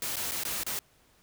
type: noise with dropouts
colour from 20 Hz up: white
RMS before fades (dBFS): -33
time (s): 0.02-0.79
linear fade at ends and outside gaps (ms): 1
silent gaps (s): 0.158-0.167 / 0.312-0.318 / 0.436-0.451 / 0.634-0.665
effects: pink hiss -64 dBFS RMS until 1.22 s